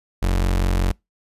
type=tone; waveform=35% pulse; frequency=45.3 Hz; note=F#1; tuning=36 cents flat; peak=-15 dBFS; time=0.22-0.92 s; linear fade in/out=10 ms; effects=noise-tail reverb RT60 0.2 s tail -26 dB re dry + resampled to 32000 Hz